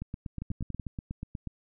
two click trains, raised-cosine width 5 ms, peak -23 / -23 dBFS, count 13 / 5, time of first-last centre 0.02-1.473 / 0.42-0.797 s, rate 8.26 / 10.6 Hz, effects none

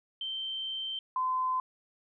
sine tone pair in turn, 3119 / 1025.6 Hz, G7 / C6, -9 / -35 cents, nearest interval octave + perfect fifth, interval 1926 cents, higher first, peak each -33 / -27 dBFS, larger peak second, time 0.21-0.99 / 1.16-1.6 s, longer first, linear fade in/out 2 ms, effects none

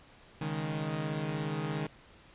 sawtooth chord, C# suspended second, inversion none, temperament equal, 138.59 / 155.56 / 207.7 Hz, C#3 / D#3 / G#3, 0 / 0 / 0 cents, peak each -35 / -30 / -36 dBFS, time 0.41-1.87 s, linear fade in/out 5 ms, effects pink hiss -57 dBFS RMS until 2.34 s + resampled to 8000 Hz

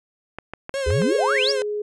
clicks, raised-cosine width 0.5 ms, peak -17 dBFS, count 5, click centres 0.386 / 0.536 / 0.694 / 0.905 / 1.019 s
45% pulse tone with vibrato, 532 Hz, C5, 29 cents sharp, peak -23 dBFS, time 0.74-1.62 s, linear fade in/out 0 ms, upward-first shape sine, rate 5.5 Hz, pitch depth 72 cents each way
sine exponential sweep, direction up, 62.5 to 5990 Hz, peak -19 dBFS, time 0.86-1.53 s, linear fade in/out 20 ms
sine tone, 417.7 Hz, G#4, 10 cents sharp, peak -23 dBFS, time 0.86-1.82 s, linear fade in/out 5 ms
effects resampled to 22050 Hz

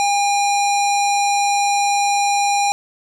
square tone with low-pass filter, 809 Hz, G#5, 46 cents flat, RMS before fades -17 dBFS, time 0-2.72 s, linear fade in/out 0 ms, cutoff 7300 Hz, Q 2.1, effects none

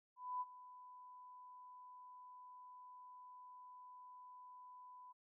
sine tone with ADSR envelope, 998 Hz, B5, 18 cents sharp, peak -38 dBFS, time 0.16-5.13 s, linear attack 250 ms, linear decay 34 ms, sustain -17 dB, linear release 18 ms, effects none

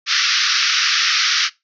white band-pass noise, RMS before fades -17 dBFS, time 0.06-1.5 s, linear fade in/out 50 ms, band 1200 to 5900 Hz, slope 96 dB/octave, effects noise-tail reverb RT60 0.2 s tail -20 dB re dry

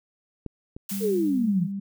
clicks, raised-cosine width 3 ms, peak -20 / -25 dBFS, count 2, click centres 0.463 / 0.765 s
blue noise with exponential decay, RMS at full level -32 dBFS, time 0.89-1.72 s, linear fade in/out 5 ms, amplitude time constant 180 ms
sine tone, 197.6 Hz, G3, 14 cents sharp, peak -28 dBFS, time 0.91-1.8 s, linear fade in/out 10 ms
sine exponential sweep, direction down, 468.7 to 156 Hz, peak -21 dBFS, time 1-1.68 s, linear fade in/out 50 ms
effects none

